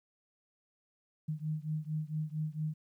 sine beating tone pair, 152.7 / 157.1 Hz, D#3 / D#3, -32 / +17 cents, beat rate 4.4 Hz, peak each -36 / -37 dBFS, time 1.28-2.74 s, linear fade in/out 10 ms, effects 12-bit

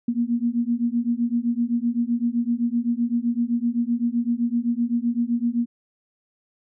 sine beating tone pair, 233.1 / 240.9 Hz, A#3 / B3, 0 / -43 cents, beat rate 7.8 Hz, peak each -23 dBFS, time 0.08-5.66 s, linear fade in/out 5 ms, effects none

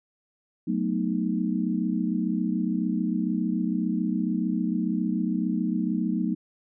sine chord, B dominant seventh, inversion second, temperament equal, 185 / 220 / 246.9 / 311.1 Hz, F#3 / A3 / B3 / D#4, 0 / 0 / 0 / 0 cents, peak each -28 / -28 / -30 / -30 dBFS, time 0.67-6.35 s, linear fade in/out 10 ms, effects none

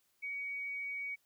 sine tone, 2253 Hz, C#7, 28 cents sharp, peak -37 dBFS, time 0.22-1.16 s, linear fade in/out 20 ms, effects white hiss -75 dBFS RMS until 1.25 s

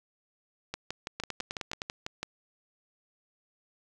two click trains, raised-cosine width 0.2 ms, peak -17 / -17 dBFS, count 10 / 7, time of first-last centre 0.74-2.23 / 1.2-1.819 s, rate 6.04 / 9.7 Hz, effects none

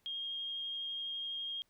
sine tone with vibrato, 3236 Hz, G#7, 46 cents flat, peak -37 dBFS, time 0.06-1.62 s, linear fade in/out 0 ms, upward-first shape triangle, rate 12 Hz, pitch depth 10 cents each way, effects pink hiss -75 dBFS RMS until 1.69 s

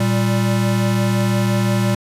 square tone pair together, 116.44 / 196 Hz, A#2 / G3, -2 / 0 cents, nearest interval major sixth, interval 902 cents, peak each -18 / -19 dBFS, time 0-1.95 s, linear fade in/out 5 ms, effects resampled to 32000 Hz

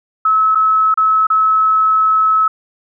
sine tone with dropouts, 1294 Hz, E6, 32 cents flat, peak -9 dBFS, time 0.25-2.48 s, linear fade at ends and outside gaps 5 ms, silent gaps 0.549-0.554 / 0.942-0.974 / 1.269-1.301 s, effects none

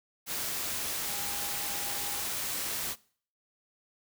sine tone in noise, 811 Hz, G#5, 41 cents flat, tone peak -44 dBFS, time 1.05-2.24 s, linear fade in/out 50 ms, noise white, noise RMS -34 dBFS, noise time 0.26-2.96 s, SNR -13 dB, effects noise-tail reverb RT60 0.5 s tail -22 dB re dry

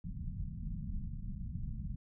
pink low-pass noise, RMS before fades -40 dBFS, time 0.04-1.96 s, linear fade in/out 5 ms, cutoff 210 Hz, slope 48 dB/octave, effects none

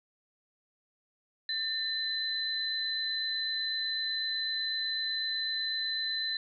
sine tone pair together, 1798 / 4036 Hz, A6 / B7, +37 / +37 cents, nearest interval octave + major second, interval 1400 cents, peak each -36 / -31 dBFS, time 1.49-6.37 s, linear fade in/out 2 ms, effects none

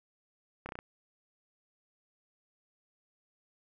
slowing click train, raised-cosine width 0.5 ms, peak -25 dBFS, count 5, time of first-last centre 0.66-0.789 s, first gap 30 ms, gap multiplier 1.05, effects none

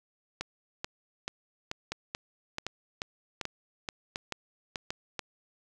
two click trains, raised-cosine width 0.2 ms, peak -16 / -16 dBFS, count 5 / 12, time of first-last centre 1.92-4.905 / 0.41-5.193 s, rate 1.34 / 2.3 Hz, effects none

